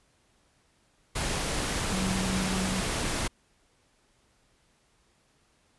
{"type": "tone in noise", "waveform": "sine", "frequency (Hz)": 188.1, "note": "F#3", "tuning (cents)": 29, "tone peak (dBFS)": -29, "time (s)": [1.92, 2.81], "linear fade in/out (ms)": 10, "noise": "pink", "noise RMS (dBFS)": -30, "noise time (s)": [1.15, 3.28], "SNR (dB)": -2, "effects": ["pink hiss -67 dBFS RMS until 5.78 s", "resampled to 24000 Hz"]}